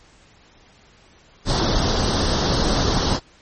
pink noise with comb filter, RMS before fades -19 dBFS, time 1.45-3.2 s, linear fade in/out 50 ms, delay 0.21 ms, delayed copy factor +0.7, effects pink hiss -52 dBFS RMS until 3.41 s + MP3 32 kbps

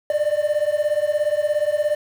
triangle beating tone pair, 589 / 606 Hz, D5 / D#5, +5 / -46 cents, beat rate 17 Hz, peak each -19 dBFS, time 0.1-1.95 s, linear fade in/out 2 ms, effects 7-bit

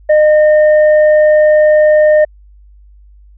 triangle tone with hard clipping, 610 Hz, D#5, 34 cents flat, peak -6 dBFS, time 0.09-2.25 s, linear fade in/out 10 ms, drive 8 dB, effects added 50 Hz sine -38 dBFS peak until 3.37 s + resampled to 8000 Hz

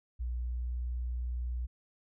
sine tone with pitch glide, 60.4 to 60.86 Hz, B1 to B1, -38 to -25 cents, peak -32 dBFS, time 0.19-1.67 s, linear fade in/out 20 ms, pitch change +13 cents, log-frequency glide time 0.35-0.75 s, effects none

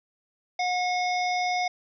harmonic tone, 724 Hz, F#5, 38 cents flat, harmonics 1 / 3 / 5 / 7 / 8, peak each -25 / -30 / -39 / -36 / -43 dBFS, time 0.59-1.68 s, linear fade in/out 5 ms, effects none

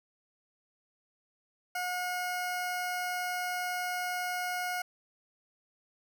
20% pulse tone, 722 Hz, F#5, 43 cents flat, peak -27 dBFS, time 1.75-4.82 s, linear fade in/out 5 ms, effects none

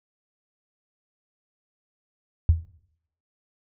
sine tone with exponential decay, 82.1 Hz, E2, 6 cents flat, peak -10 dBFS, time 2.49-2.65 s, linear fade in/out 0 ms, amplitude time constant 33 ms, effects noise-tail reverb RT60 0.7 s tail -19 dB re dry

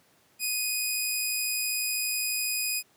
10% pulse tone, 2489 Hz, D#7, in tune, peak -18 dBFS, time 0.39-2.83 s, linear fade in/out 50 ms, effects pink hiss -63 dBFS RMS until 2.96 s + high-pass 150 Hz 12 dB/octave

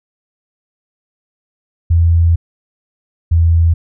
sine tone pair in turn, 84 / 83.23 Hz, E2 / E2, +33 / +17 cents, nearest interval unison, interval 16 cents, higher first, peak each -7 dBFS, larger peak neither, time 1.9-2.36 / 3.31-3.74 s, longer first, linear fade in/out 10 ms, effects none

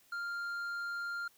triangle tone with tanh clipping, 1396.9 Hz, F6, in tune, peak -37 dBFS, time 0.12-1.28 s, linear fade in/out 5 ms, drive 10 dB, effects white hiss -66 dBFS RMS until 1.37 s

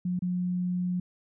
sine tone with dropouts, 179.7 Hz, F3, 50 cents sharp, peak -26 dBFS, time 0.05-1 s, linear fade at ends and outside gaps 5 ms, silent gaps 0.192-0.221 s, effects none

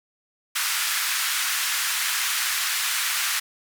pink band-pass noise, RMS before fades -25 dBFS, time 0.55-3.4 s, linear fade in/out 10 ms, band 1300 to 16000 Hz, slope 24 dB/octave, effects none

